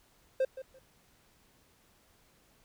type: tone with echo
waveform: triangle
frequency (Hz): 525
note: C5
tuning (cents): +6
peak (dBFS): -23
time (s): 0.4-0.45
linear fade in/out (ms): 5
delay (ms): 170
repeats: 2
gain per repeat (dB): -14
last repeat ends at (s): 0.79
effects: pink hiss -66 dBFS RMS until 2.64 s